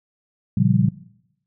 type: chord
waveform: sine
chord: G half-diminished seventh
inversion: first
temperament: equal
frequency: 116.54 / 138.59 / 174.61 / 196 Hz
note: Bb2 / Db3 / F3 / G3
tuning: 0 / 0 / 0 / 0 cents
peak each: -20 dBFS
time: 0.57-0.89 s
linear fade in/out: 5 ms
effects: noise-tail reverb RT60 0.8 s tail -19 dB re dry